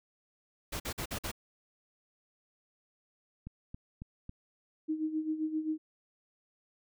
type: noise bursts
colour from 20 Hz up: pink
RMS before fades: -37 dBFS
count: 5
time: 0.72-1.316 s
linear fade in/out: 10 ms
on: 80 ms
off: 49 ms
type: click train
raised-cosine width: 5 ms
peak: -30 dBFS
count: 4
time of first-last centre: 3.47-4.294 s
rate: 3.64 Hz
type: tone with tremolo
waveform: sine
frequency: 312.5 Hz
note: D#4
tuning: 8 cents sharp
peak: -28 dBFS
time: 4.88-5.78 s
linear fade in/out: 20 ms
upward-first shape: sine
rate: 7.6 Hz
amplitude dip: 70%
effects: none